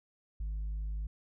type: tone with tanh clipping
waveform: triangle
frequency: 51.91 Hz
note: G#1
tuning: in tune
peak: -34 dBFS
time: 0.4-1.07 s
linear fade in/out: 5 ms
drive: 7 dB
effects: none